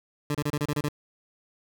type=tone bursts; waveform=20% pulse; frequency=147.2 Hz; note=D3; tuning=4 cents sharp; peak=-20 dBFS; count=8; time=0.3-0.887 s; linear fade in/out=2 ms; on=48 ms; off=29 ms; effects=none